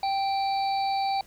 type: harmonic tone with a mistuned harmonic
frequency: 784 Hz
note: G5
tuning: in tune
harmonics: 1 / 3 / 5 / 6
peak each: -24 / -39 / -40 / -37 dBFS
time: 0.03-1.21 s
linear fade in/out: 2 ms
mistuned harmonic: 6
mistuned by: -70 cents
effects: pink hiss -55 dBFS RMS until 1.26 s